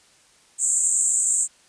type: band-pass noise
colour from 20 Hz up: white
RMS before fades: -21 dBFS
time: 0.58-1.48 s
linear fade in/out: 50 ms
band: 7200 to 8400 Hz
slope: 96 dB/octave
effects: white hiss -56 dBFS RMS until 1.68 s + resampled to 22050 Hz